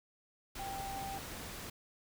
sine tone in noise, 784 Hz, G5, in tune, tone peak -40 dBFS, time 0.59-1.18 s, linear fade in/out 5 ms, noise pink, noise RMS -45 dBFS, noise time 0.55-1.7 s, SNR +2 dB, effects none

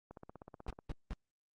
click train, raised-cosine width 1 ms, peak -35 dBFS, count 12, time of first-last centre 0.11-0.789 s, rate 16.2 Hz
brown noise bursts, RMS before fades -38 dBFS, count 3, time 0.68-1.132 s, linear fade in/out 0 ms, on 24 ms, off 190 ms
effects low-pass 6000 Hz 12 dB/octave + Opus 48 kbps

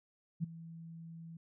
sine tone with ADSR envelope, 165 Hz, E3, 2 cents sharp, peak -29 dBFS, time 0.4-1.37 s, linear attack 36 ms, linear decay 11 ms, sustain -17 dB, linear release 4 ms, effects none

